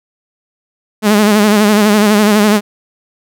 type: tone with vibrato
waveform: sawtooth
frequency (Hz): 209.7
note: G#3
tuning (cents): +17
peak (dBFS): -3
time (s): 1.02-2.61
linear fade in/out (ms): 50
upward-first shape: sine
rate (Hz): 12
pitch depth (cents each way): 60
effects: none